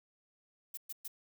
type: noise bursts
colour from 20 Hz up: violet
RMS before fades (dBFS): -42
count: 3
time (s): 0.74-1.079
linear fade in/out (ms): 5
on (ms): 33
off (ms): 120
effects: none